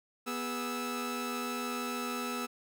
sawtooth tone cluster, 244.8 / 408.9 / 1310 Hz, B3 / G#4 / E6, -15 / -27 / -11 cents, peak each -33 / -38 / -34 dBFS, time 0.26-2.47 s, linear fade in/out 20 ms, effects none

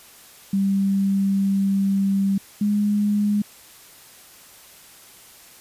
sine tone pair in turn, 196 / 206.7 Hz, G3 / G#3, 0 / -8 cents, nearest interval minor second, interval 92 cents, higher second, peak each -17 dBFS, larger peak neither, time 0.53-2.38 / 2.61-3.42 s, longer first, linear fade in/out 5 ms, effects white hiss -47 dBFS RMS until 5.6 s + resampled to 32000 Hz

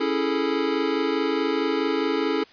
square chord, A major seventh, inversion first, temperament equal, 277.2 / 329.6 / 415.3 / 440 Hz, C#4 / E4 / G#4 / A4, 0 / 0 / 0 / 0 cents, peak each -28 dBFS, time 0-2.44 s, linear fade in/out 10 ms, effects white hiss -51 dBFS RMS until 2.52 s + resampled to 11025 Hz

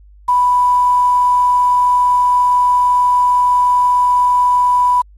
sine tone with quantisation, 987.8 Hz, B5, in tune, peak -9 dBFS, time 0.28-5.02 s, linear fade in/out 10 ms, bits 6, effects added 50 Hz sine -40 dBFS peak until 5.17 s + AAC 32 kbps

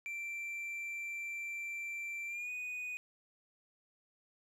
triangle tone with pitch glide, 2349 to 2480 Hz, D7 to D#7, 0 to -6 cents, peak -37 dBFS, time 0.06-2.97 s, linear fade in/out 0 ms, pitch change +94 cents, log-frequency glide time 2.27-2.51 s, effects none

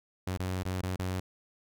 sawtooth tone with dropouts, 92.5 Hz, F#2, in tune, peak -27 dBFS, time 0.27-1.2 s, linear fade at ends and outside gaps 5 ms, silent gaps 0.374-0.395 / 0.633-0.652 / 0.815-0.832 / 0.961-0.992 s, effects none

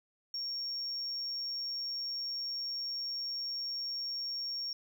triangle tone, 5530 Hz, F8, 18 cents flat, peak -32 dBFS, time 0.34-4.73 s, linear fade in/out 2 ms, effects tanh soft clip ceiling -32 dBFS

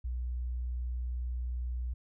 sine tone, 61.2 Hz, B1, 15 cents flat, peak -32 dBFS, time 0.04-1.94 s, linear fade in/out 10 ms, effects none

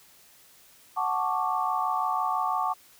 sine chord, D major seventh, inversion first, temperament equal, 740 / 880 / 1108.7 / 1174.7 Hz, F#5 / A5 / C#6 / D6, 0 / 0 / 0 / 0 cents, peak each -30 dBFS, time 0.96-2.74 s, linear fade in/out 20 ms, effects white hiss -56 dBFS RMS until 2.99 s

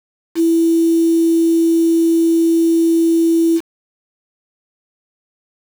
sine tone with quantisation, 330.9 Hz, E4, 7 cents sharp, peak -10 dBFS, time 0.35-3.61 s, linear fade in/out 50 ms, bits 5, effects none

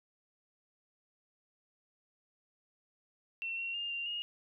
sine tone with pitch steps, 2707 / 2735 / 2813 / 2778 / 2856 Hz, E7 / F7 / F7 / F7 / F7, +45 / -37 / +12 / -10 / +38 cents, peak -35 dBFS, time 3.42-4.22 s, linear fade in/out 0 ms, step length 160 ms, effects none

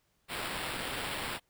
blue noise with sample-and-hold, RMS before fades -37 dBFS, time 0.28-1.4 s, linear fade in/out 50 ms, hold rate 6300 Hz, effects pink hiss -74 dBFS RMS until 1.49 s

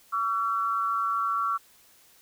sine tone pair together, 1137 / 1352.1 Hz, C#6 / E6, +44 / +44 cents, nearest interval minor third, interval 300 cents, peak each -27 dBFS, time 0.12-1.58 s, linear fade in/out 20 ms, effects white hiss -58 dBFS RMS until 2.21 s

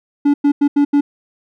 triangle tone bursts at uneven times, 287.1 Hz, D4, 39 cents flat, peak -7 dBFS, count 5, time 0.25-0.34 / 0.44-0.52 / 0.61-0.68 / 0.76-0.85 / 0.93-1.01 s, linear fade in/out 10 ms, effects none

